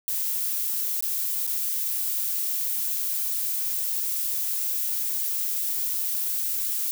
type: noise with dropouts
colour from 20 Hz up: violet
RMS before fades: -27 dBFS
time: 0.08-6.91 s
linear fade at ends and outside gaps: 0 ms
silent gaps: 1.007-1.025 / 1.467-1.475 s
effects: none